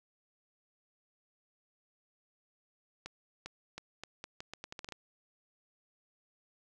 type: accelerating click train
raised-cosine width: 0.2 ms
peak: -25 dBFS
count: 13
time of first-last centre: 3.06-4.923 s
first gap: 400 ms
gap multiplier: 0.8
effects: none